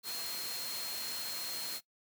sine tone in noise, 4222 Hz, C8, 15 cents sharp, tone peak -39 dBFS, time 0.03-1.81 s, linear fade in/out 50 ms, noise white, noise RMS -41 dBFS, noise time 0.03-1.81 s, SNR -1 dB, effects noise-tail reverb RT60 0.1 s tail -19 dB re dry + high-pass 150 Hz 12 dB/octave

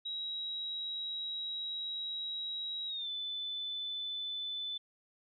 sine tone with pitch glide, 3847 to 3507 Hz, B7 to A7, -46 to -6 cents, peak -36 dBFS, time 0.05-4.78 s, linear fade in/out 10 ms, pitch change -160 cents, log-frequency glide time 2.87-3.09 s, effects none

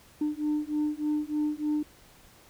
sine beating tone pair, 299 / 302.3 Hz, D4 / D#4, +31 / -50 cents, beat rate 3.3 Hz, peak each -28 dBFS, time 0.21-1.83 s, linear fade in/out 5 ms, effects tanh soft clip ceiling -22 dBFS + pink hiss -56 dBFS RMS until 2.49 s

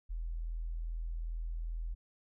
sine tone, 41.24 Hz, E1, 2 cents sharp, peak -35 dBFS, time 0.09-1.95 s, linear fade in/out 20 ms, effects none

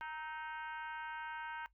harmonic tone with a mistuned harmonic, 311.1 Hz, D#4, in tune, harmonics 3 / 4 / 5 / 6 / 7 / 8 / 9 / 10, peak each -44 / -55 / -46 / -59 / -55 / -60 / -59 / -64 dBFS, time 0.01-1.66 s, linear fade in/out 0 ms, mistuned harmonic 4, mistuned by +60 cents, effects noise-tail reverb RT60 0.1 s tail -18 dB re dry + added 50 Hz sine -70 dBFS peak until 1.73 s

